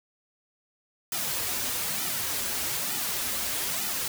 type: noise with flanger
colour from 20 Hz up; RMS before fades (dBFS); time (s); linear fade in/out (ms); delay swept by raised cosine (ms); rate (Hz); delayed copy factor
white; -30; 1.12-4.08; 2; 1.8 to 6.5; 1.1; -0.85
effects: none